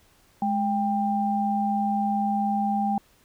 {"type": "tone pair together", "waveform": "sine", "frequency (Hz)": [209.8, 793], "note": ["G#3", "G5"], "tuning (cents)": [18, 20], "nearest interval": "octave + major seventh", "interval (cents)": 2302, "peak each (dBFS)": [-25, -24], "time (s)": [0.42, 2.98], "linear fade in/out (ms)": 2, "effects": ["pink hiss -60 dBFS RMS until 3.24 s"]}